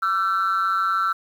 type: tone with amplitude modulation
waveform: sine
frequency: 1342 Hz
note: E6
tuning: 31 cents sharp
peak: -13 dBFS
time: 0.02-1.13 s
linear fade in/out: 10 ms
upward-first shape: sine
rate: 187 Hz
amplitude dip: 85%
effects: tanh soft clip ceiling -15 dBFS + 8-bit